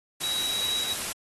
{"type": "tone in noise", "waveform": "sine", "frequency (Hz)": 3859, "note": "B7", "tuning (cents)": -41, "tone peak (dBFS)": -27, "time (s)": [0.23, 0.94], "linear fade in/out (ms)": 10, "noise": "white", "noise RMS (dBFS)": -32, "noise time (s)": [0.2, 1.13], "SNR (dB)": 2, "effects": ["AAC 32 kbps"]}